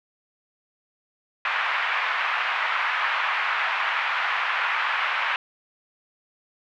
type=band-pass noise; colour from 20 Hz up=pink; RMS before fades=-25 dBFS; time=1.45-5.36 s; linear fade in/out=2 ms; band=980 to 2600 Hz; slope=24 dB/octave; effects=none